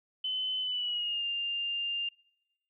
sine tone with pitch glide, 3036 to 2800 Hz, F#7 to F7, +44 to +4 cents, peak -30 dBFS, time 0.24-2.09 s, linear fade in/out 5 ms, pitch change -140 cents, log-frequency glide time 0.6-1.25 s, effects noise-tail reverb RT60 1.0 s tail -26 dB re dry

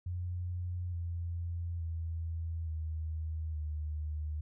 sine tone with pitch steps, 88.8 / 85.48 / 82.28 / 79.2 / 76.24 Hz, F2 / F2 / E2 / D#2 / D#2, +29 / -37 / -3 / +31 / -35 cents, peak -34 dBFS, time 0.06-4.41 s, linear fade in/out 5 ms, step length 870 ms, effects none

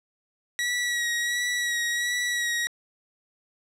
sawtooth tone with vibrato, 1922 Hz, B6, 48 cents flat, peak -21 dBFS, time 0.59-2.67 s, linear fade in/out 0 ms, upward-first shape sine, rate 1.4 Hz, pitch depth 27 cents each way, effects low-pass 10000 Hz 12 dB/octave

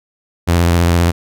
sawtooth tone with vibrato, 85.8 Hz, F2, 30 cents flat, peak -6 dBFS, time 0.47-1.12 s, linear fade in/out 20 ms, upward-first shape triangle, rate 15 Hz, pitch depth 50 cents each way, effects none

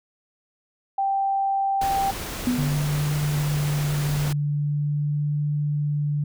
sine tone, 784 Hz, G5, in tune, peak -20 dBFS, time 0.98-2.11 s, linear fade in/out 5 ms
pink noise, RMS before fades -32 dBFS, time 1.81-4.33 s, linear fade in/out 5 ms
sine tone with exponential decay, 246.9 Hz, B3, in tune, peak -17 dBFS, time 2.47-3.07 s, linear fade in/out 2 ms, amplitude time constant 130 ms
sine tone with vibrato, 146.83 Hz, D3, in tune, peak -21 dBFS, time 2.58-6.24 s, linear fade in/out 5 ms, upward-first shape triangle, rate 0.43 Hz, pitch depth 10 cents each way
effects none

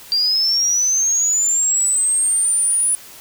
sine linear sweep, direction up, 4699 to 9900 Hz, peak -14 dBFS, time 0.12-2.95 s, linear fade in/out 0 ms, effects white hiss -40 dBFS RMS until 3.2 s

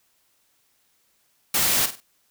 white noise with echo, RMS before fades -21 dBFS, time 1.54-1.86 s, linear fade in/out 5 ms, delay 48 ms, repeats 3, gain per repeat -10 dB, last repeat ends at 2.004 s, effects white hiss -66 dBFS RMS until 2.3 s

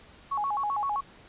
sine tone with vibrato, 961 Hz, B5, 48 cents flat, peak -26 dBFS, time 0.31-1.01 s, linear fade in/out 10 ms, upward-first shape square, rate 7.7 Hz, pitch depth 250 cents each way, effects pink hiss -53 dBFS RMS until 1.28 s + resampled to 8000 Hz

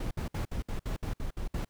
brown noise bursts, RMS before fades -33 dBFS, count 10, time 0-1.649 s, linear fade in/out 5 ms, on 110 ms, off 61 ms, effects pink hiss -75 dBFS RMS until 1.69 s

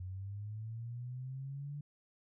sine linear sweep, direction up, 90.3 to 146.83 Hz, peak -40 dBFS, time 0-1.81 s, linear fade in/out 5 ms, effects none

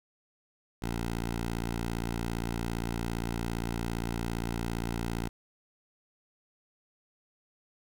10% pulse tone, 57.5 Hz, A#1, 23 cents flat, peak -23 dBFS, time 0.82-5.29 s, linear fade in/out 5 ms, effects none

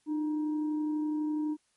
sine tone with frequency modulation, 303.5 Hz, D#4, 43 cents flat, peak -28 dBFS, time 0.06-1.57 s, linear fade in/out 50 ms, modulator 639 Hz, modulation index 0.22, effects white hiss -72 dBFS RMS until 1.76 s + MP3 48 kbps

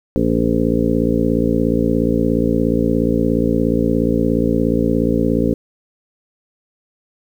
harmonic tone, 57 Hz, A#1, 38 cents flat, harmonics 1 / 2 / 3 / 4 / 5 / 7 / 8 / 9, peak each -24 / -25 / -22 / -19 / -19 / -23 / -23 / -24 dBFS, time 0.16-5.54 s, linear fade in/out 0 ms, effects 8-bit

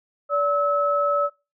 sine tone pair together, 577 / 1296.3 Hz, D5 / E6, -31 / -29 cents, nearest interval octave + major second, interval 1402 cents, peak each -21 dBFS, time 0.29-1.3 s, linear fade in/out 50 ms, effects noise-tail reverb RT60 0.3 s tail -23 dB re dry

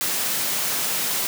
white high-pass noise, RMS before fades -24 dBFS, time 0.01-1.27 s, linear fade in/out 0 ms, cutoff 130 Hz, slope 24 dB/octave, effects none

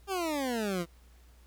20% pulse exponential sweep, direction down, 403.9 to 164.81 Hz, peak -25 dBFS, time 0.07-0.86 s, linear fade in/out 50 ms, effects added 60 Hz sine -55 dBFS peak until 1.46 s + pink hiss -65 dBFS RMS until 1.46 s

